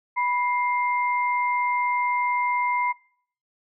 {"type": "tone pair together", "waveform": "sine", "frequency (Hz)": [984.2, 2100], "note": ["B5", "C7"], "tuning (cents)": [-6, 6], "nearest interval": "octave + minor second", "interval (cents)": 1312, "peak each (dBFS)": [-22, -27], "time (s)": [0.16, 2.93], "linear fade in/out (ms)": 20, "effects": ["noise-tail reverb RT60 0.6 s tail -23 dB re dry"]}